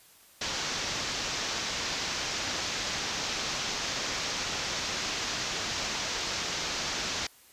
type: low-pass noise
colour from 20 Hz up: white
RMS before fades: -33 dBFS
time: 0.41-7.27 s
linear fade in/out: 5 ms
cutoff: 6500 Hz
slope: 48 dB/octave
effects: white hiss -57 dBFS RMS until 7.52 s + resampled to 32000 Hz